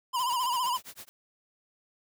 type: tone with vibrato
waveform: square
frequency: 992 Hz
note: B5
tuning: 7 cents sharp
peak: -27 dBFS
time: 0.13-0.78 s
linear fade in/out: 20 ms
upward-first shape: sine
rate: 15 Hz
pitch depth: 88 cents each way
type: noise with tremolo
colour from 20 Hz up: white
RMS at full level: -43 dBFS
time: 0.18-1.09 s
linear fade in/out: 0 ms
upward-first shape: sine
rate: 8.8 Hz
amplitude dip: 100%
effects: none